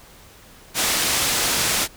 white low-pass noise, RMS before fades -21 dBFS, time 0.74-1.88 s, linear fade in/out 50 ms, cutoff 8800 Hz, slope 12 dB/octave, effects pink hiss -47 dBFS RMS until 1.96 s

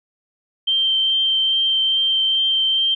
sine tone with vibrato, 3136 Hz, G7, in tune, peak -15 dBFS, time 0.67-2.95 s, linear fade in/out 10 ms, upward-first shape triangle, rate 2.4 Hz, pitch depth 10 cents each way, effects none

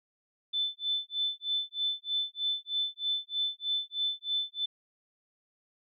sine tone with tremolo, 3520 Hz, A7, in tune, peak -26 dBFS, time 0.53-4.66 s, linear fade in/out 10 ms, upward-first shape sine, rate 3.2 Hz, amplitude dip 100%, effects none

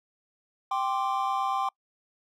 triangle chord, G suspended fourth, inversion none, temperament equal, 784 / 1046.5 / 1174.7 Hz, G5 / C6 / D6, 0 / 0 / 0 cents, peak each -27 / -28 / -30 dBFS, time 0.71-1.69 s, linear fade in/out 5 ms, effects noise-tail reverb RT60 0.1 s tail -26 dB re dry

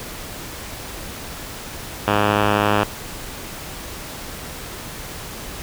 5% pulse tone with low-pass filter, 103.83 Hz, G#2, in tune, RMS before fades -18 dBFS, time 2.07-2.84 s, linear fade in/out 5 ms, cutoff 2300 Hz, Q 1.8, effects pink hiss -33 dBFS RMS until 5.62 s

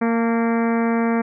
harmonic tone with a mistuned harmonic, 230.7 Hz, A#3, 18 cents flat, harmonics 1 / 2 / 3 / 4 / 5 / 6 / 7 / 8 / 9 / 10, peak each -18 / -24 / -28 / -30 / -32 / -34 / -35 / -36 / -37 / -38 dBFS, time 0.01-1.22 s, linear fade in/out 10 ms, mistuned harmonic 4, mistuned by -27 cents, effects none

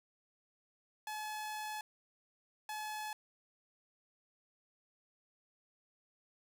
sawtooth tone bursts at uneven times, 855 Hz, A5, 50 cents flat, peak -36 dBFS, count 2, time 1.07-1.81 / 2.69-3.13 s, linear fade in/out 2 ms, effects none

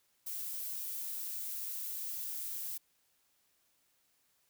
violet noise, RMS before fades -40 dBFS, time 0.26-2.78 s, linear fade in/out 10 ms, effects white hiss -74 dBFS RMS until 4.49 s

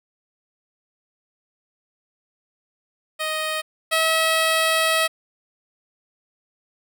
10% pulse tone pair in turn, 624 / 644.5 Hz, D#5 / E5, +5 / -39 cents, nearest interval minor second, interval 56 cents, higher second, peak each -15 / -9 dBFS, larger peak second, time 3.19-3.62 / 3.91-5.08 s, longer second, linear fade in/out 20 ms, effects none

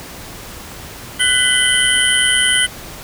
sine tone cluster, 1491 / 2001 / 2989 / 3119 / 9430 Hz, F#6 / B6 / F#7 / G7 / D9, +13 / +22 / +17 / -9 / +6 cents, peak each -18 dBFS, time 1.19-2.67 s, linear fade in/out 20 ms, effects pink hiss -33 dBFS RMS until 3.03 s

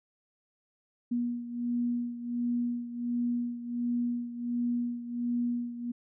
sine beating tone pair, 240 / 241.4 Hz, B3 / B3, -49 / -39 cents, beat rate 1.4 Hz, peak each -30 / -35 dBFS, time 1.11-5.92 s, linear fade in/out 10 ms, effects none

